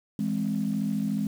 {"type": "chord", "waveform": "sine", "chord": "E augmented", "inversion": "none", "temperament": "equal", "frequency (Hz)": [164.81, 207.7, 261.6], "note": ["E3", "G#3", "B#3"], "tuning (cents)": [0, 0, 0], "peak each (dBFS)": [-32, -26, -31], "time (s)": [0.19, 1.27], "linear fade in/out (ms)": 2, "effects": ["tanh soft clip ceiling -17 dBFS", "8-bit"]}